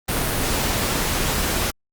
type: noise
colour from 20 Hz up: pink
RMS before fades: -22 dBFS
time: 0.08-1.71 s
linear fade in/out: 10 ms
effects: Opus 32 kbps